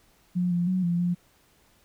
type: tone with pitch steps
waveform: sine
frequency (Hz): 178.7 / 174.3 / 185 / 172.7 / 176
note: F3 / F3 / F#3 / F3 / F3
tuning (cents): +40 / -3 / 0 / -19 / +14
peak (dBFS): -22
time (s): 0.35-1.15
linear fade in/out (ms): 20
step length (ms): 160
effects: pink hiss -62 dBFS RMS until 1.84 s